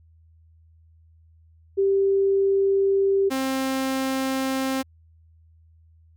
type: tone pair in turn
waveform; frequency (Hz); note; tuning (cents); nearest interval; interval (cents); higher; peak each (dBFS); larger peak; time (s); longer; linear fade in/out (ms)
sine / sawtooth; 392 / 265.3; G4 / C4; 0 / +24; perfect fifth; 676; first; -17 / -19; first; 1.77-3.3 / 3.3-4.83; neither; 20
effects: added 81 Hz sine -52 dBFS peak until 6.16 s